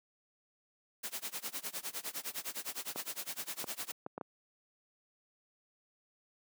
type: noise with tremolo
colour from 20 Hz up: white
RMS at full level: -38 dBFS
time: 1.03-3.92 s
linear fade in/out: 10 ms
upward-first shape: sine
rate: 9.8 Hz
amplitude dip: 95%
type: clicks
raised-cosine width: 1 ms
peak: -25 dBFS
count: 5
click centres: 2.96 / 3.642 / 4.064 / 4.179 / 4.212 s
effects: high-pass 200 Hz 12 dB/octave